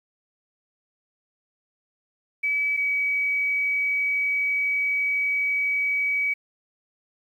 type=tone pair in turn; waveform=sine; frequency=2290 / 2273 Hz; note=D7 / C#7; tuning=-44 / +43 cents; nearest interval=unison; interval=13 cents; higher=first; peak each=-21 / -21 dBFS; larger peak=neither; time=2.43-2.77 / 2.77-6.34 s; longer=second; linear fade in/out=10 ms; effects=9-bit